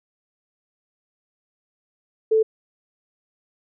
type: tone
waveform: sine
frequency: 440 Hz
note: A4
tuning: in tune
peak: -14 dBFS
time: 2.31-2.43 s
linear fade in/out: 10 ms
effects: none